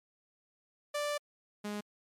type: tone pair in turn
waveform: sawtooth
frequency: 587.3 / 207.6 Hz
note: D5 / G#3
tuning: 0 / 0 cents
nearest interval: octave + tritone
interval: 1800 cents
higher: first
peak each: -28 / -32 dBFS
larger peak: first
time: 0.94-1.18 / 1.64-1.81 s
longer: first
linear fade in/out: 10 ms
effects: low-pass 12000 Hz 12 dB/octave + MP3 96 kbps